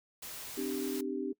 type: noise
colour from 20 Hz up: white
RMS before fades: -44 dBFS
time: 0.22-1.01 s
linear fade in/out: 5 ms
type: chord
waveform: sine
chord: C suspended second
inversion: none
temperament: equal with one note detuned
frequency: 261.6 / 300.9 / 392 Hz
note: C4 / D4 / G4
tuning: 0 / +42 / 0 cents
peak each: -37 dBFS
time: 0.57-1.33 s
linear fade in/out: 10 ms
effects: noise-tail reverb RT60 0.1 s tail -22 dB re dry